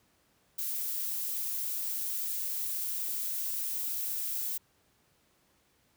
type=noise; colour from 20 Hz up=violet; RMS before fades=-34 dBFS; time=0.58-4.58 s; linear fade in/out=10 ms; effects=pink hiss -69 dBFS RMS until 5.96 s + high-pass 60 Hz 12 dB/octave